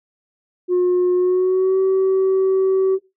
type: tone with pitch glide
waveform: sine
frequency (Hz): 359.8 to 381.2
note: F#4 to G4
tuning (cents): -48 to -48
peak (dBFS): -11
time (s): 0.68-2.99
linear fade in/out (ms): 50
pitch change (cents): +100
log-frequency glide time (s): 1.14-1.79
effects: noise-tail reverb RT60 0.2 s tail -17 dB re dry + tanh soft clip ceiling -12 dBFS